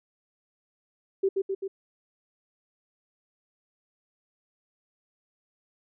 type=tone with echo; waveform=sine; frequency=387.8 Hz; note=G4; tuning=19 cents flat; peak=-20 dBFS; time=1.23-1.29 s; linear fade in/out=10 ms; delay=130 ms; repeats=3; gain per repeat=-3 dB; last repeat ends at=1.68 s; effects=none